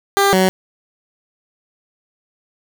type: tone pair in turn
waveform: 15% pulse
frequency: 397.4 / 187.55 Hz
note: G4 / F#3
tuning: +24 / +24 cents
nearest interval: octave + minor second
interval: 1300 cents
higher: first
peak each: -5 dBFS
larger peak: neither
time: 0.17-0.33 / 0.33-0.49 s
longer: neither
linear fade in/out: 0 ms
effects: none